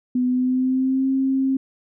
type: tone with pitch glide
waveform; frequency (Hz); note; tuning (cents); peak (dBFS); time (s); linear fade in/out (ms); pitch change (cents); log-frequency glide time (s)
sine; 250.3 to 266.7; B3 to C4; +23 to +33; -17; 0.15-1.57; 5; +110; 0.26-1.08
effects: none